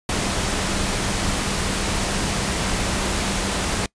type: tone in noise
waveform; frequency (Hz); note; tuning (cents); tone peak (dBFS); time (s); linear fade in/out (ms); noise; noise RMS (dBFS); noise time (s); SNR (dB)
sine; 196; G3; 0; -31; 0.09-3.86; 2; pink; -23; 0.09-3.86; -11
effects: noise-tail reverb RT60 0.1 s tail -23 dB re dry + resampled to 22050 Hz